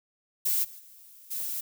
violet noise with level steps, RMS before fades -26 / -46 / -52 / -33 dBFS, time 0.45-1.61 s, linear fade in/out 10 ms, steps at 0.63 / 0.78 / 1.3 s, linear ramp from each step 20 ms, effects none

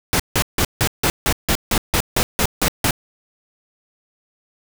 pink noise bursts, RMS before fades -17 dBFS, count 13, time 0.13-2.908 s, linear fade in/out 0 ms, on 66 ms, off 160 ms, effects none

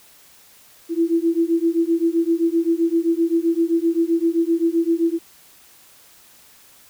sine beating tone pair, 329.6 / 337.3 Hz, E4 / E4, 0 / +40 cents, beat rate 7.7 Hz, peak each -19 dBFS, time 0.89-5.19 s, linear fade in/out 50 ms, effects white hiss -50 dBFS RMS until 6.89 s

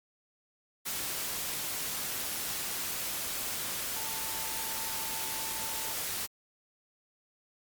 sine tone in noise, 889 Hz, A5, 18 cents sharp, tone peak -44 dBFS, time 3.95-5.94 s, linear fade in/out 20 ms, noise white, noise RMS -35 dBFS, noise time 0.85-6.27 s, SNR -12 dB, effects Opus 48 kbps

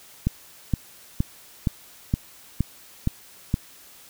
click train, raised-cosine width 5 ms, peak -8 dBFS, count 8, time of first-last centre 0.27-3.541 s, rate 2.14 Hz, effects white hiss -49 dBFS RMS until 4.09 s

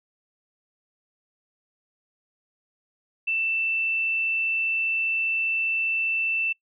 sine tone, 2665 Hz, E7, 18 cents sharp, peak -22 dBFS, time 3.27-6.53 s, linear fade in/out 10 ms, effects noise-tail reverb RT60 0.1 s tail -25 dB re dry

